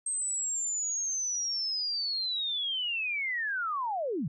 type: linear sweep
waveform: sine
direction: down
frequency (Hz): 8370 to 123.2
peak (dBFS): -29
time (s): 0.06-4.28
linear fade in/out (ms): 5
effects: none